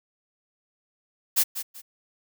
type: noise with echo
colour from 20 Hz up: blue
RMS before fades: -20 dBFS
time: 1.36-1.44 s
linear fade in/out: 20 ms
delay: 190 ms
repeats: 2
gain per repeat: -11 dB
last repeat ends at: 1.82 s
effects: none